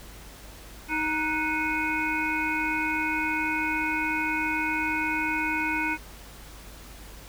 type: harmonic tone with a mistuned harmonic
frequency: 312.3 Hz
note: D#4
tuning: 7 cents sharp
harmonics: 1 / 3 / 5 / 7 / 8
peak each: -31 / -31 / -31 / -31 / -31 dBFS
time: 0.88-5.98 s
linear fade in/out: 50 ms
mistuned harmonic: 5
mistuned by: -91 cents
effects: added 50 Hz sine -46 dBFS peak until 7.28 s + pink hiss -47 dBFS RMS until 7.28 s